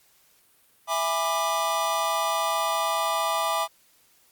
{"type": "chord", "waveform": "square", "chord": "E dominant seventh", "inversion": "none", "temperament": "just", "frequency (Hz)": [659.3, 824.1, 988.9, 1186.7], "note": ["E5", "G#5", "B5", "D6"], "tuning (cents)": [0, -14, 2, 18], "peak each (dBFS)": [-30, -31, -31, -28], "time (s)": [0.87, 3.68], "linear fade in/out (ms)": 50, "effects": ["white hiss -61 dBFS RMS until 4.31 s", "Opus 48 kbps"]}